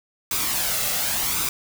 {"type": "noise with flanger", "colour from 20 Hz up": "white", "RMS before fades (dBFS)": -24, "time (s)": [0.31, 1.49], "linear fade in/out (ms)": 2, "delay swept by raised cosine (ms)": [0.81, 1.52], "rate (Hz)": 0.9, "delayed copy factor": 0.5, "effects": []}